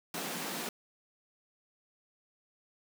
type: high-pass noise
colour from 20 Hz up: pink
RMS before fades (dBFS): -38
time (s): 0.14-0.69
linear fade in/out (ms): 2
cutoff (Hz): 160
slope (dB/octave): 96
effects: none